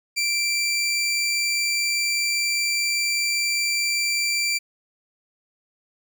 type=tone; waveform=20% pulse; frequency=2349 Hz; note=D7; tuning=in tune; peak=-16 dBFS; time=0.16-4.59 s; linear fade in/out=20 ms; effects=none